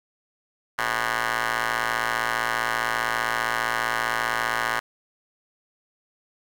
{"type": "ring-modulated tone", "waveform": "10% pulse", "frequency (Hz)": 115.2, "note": "A#2", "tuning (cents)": -20, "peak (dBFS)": -12, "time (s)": [0.78, 4.8], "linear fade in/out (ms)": 10, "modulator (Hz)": 1350, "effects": []}